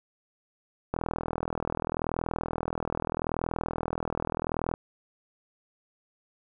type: click train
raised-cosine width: 1 ms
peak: -15 dBFS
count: 156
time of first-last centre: 0.94-4.739 s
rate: 40.8 Hz
effects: none

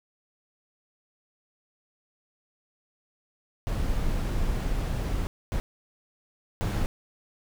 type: noise bursts at uneven times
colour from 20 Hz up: brown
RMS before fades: -27 dBFS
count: 3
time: 3.67-5.27 / 5.52-5.6 / 6.61-6.86 s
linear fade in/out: 0 ms
effects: none

